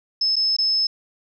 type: tone with dropouts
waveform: sine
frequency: 5220 Hz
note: E8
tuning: 18 cents flat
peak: -17 dBFS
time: 0.21-0.87 s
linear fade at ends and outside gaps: 5 ms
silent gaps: 0.358-0.364 / 0.566-0.585 s
effects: none

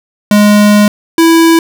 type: tone pair in turn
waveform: square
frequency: 207.7 / 329.7 Hz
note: G#3 / E4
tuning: 0 / 0 cents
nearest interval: minor sixth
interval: 800 cents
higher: second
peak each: -4 dBFS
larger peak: neither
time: 0.31-0.88 / 1.18-1.59 s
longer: first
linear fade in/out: 2 ms
effects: none

